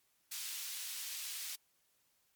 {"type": "high-pass noise", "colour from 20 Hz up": "pink", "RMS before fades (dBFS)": -43, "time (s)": [0.31, 1.56], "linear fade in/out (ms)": 10, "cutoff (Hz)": 3300, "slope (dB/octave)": 12, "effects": ["white hiss -75 dBFS RMS until 2.35 s", "MP3 96 kbps"]}